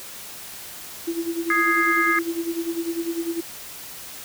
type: tone with tremolo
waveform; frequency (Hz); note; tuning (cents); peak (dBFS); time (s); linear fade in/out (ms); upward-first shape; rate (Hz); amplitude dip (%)
sine; 335.2; E4; +29; -21; 1.07-3.41; 10; sine; 10; 75
type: chord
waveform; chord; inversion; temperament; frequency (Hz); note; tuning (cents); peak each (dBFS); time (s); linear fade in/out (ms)
sine; Ab major; second; equal; 1244.5 / 1661.2 / 2093; Eb6 / Ab6 / C7; 0 / 0 / 0; -22; 1.5-2.19; 2
effects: white hiss -38 dBFS RMS until 4.24 s